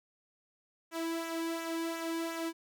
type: tone with flanger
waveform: sawtooth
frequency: 330.1 Hz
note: E4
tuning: 2 cents sharp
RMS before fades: -36 dBFS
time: 0.91-2.53 s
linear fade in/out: 50 ms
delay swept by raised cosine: 0.21 to 1.51 ms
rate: 2.8 Hz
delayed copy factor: -0.55
effects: none